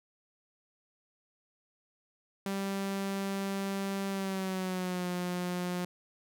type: tone with pitch glide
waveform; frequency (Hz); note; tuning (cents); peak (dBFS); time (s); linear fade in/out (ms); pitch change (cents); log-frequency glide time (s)
sawtooth; 196 to 178.7; G3 to F3; 0 to +40; -28; 2.46-5.85; 2; -160; 4.09-5.08
effects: none